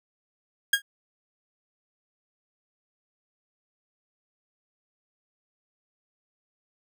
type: tone with exponential decay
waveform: 30% pulse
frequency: 1630 Hz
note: G#6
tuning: 33 cents flat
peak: -13 dBFS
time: 0.73-0.82 s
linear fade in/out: 5 ms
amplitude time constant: 19 ms
effects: none